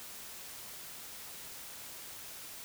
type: silence
effects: white hiss -47 dBFS RMS until 2.64 s